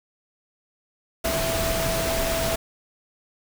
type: tone in noise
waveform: sine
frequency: 659.3 Hz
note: E5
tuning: in tune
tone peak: -26 dBFS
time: 1.24-2.56 s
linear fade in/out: 10 ms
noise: pink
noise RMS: -26 dBFS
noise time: 1.24-2.56 s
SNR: -3 dB
effects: none